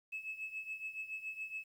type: tone with tremolo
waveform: sine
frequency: 2595 Hz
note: E7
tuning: 28 cents flat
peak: -36 dBFS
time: 0.12-1.64 s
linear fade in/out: 10 ms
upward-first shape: triangle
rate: 7.1 Hz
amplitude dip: 85%
effects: tanh soft clip ceiling -34 dBFS + 11-bit